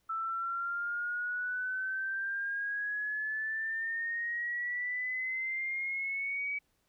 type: exponential sweep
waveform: sine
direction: up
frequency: 1319 to 2282 Hz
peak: -32 dBFS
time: 0.09-6.59 s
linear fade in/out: 10 ms
effects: pink hiss -75 dBFS RMS until 6.88 s